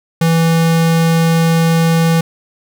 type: tone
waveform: square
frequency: 164.81 Hz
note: E3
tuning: in tune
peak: -10 dBFS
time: 0.21-2.21 s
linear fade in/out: 5 ms
effects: none